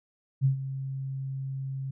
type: tone with ADSR envelope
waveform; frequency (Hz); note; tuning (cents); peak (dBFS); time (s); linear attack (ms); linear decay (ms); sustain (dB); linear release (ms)
sine; 134.6; C3; +49; -18; 0.41-1.91; 40; 110; -13; 7
effects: none